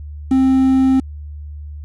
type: tone with quantisation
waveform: triangle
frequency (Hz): 263.6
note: C4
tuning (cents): +13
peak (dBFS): -8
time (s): 0.31-1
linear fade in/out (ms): 5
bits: 6
effects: added 74 Hz sine -28 dBFS peak until 1.84 s + resampled to 22050 Hz